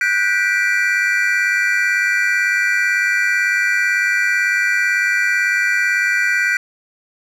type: chord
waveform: triangle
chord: G major seventh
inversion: third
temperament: just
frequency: 1470 / 1568 / 1960 / 2352 Hz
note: F#6 / G6 / B6 / D7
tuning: -12 / 0 / -14 / +2 cents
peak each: -18 / -19 / -17 / -19 dBFS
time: 0.01-6.57 s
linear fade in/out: 2 ms
effects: none